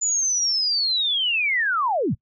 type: linear sweep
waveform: sine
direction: down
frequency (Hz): 7040 to 67.6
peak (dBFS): -19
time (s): 0.01-2.15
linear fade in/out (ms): 20
effects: noise-tail reverb RT60 0.1 s tail -22 dB re dry